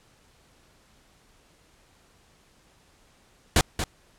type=noise with echo; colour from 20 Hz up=pink; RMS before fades=-18 dBFS; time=3.56-3.61 s; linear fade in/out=2 ms; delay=230 ms; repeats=1; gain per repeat=-9 dB; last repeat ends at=3.84 s; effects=pink hiss -60 dBFS RMS until 4.18 s + low-pass 10000 Hz 12 dB/octave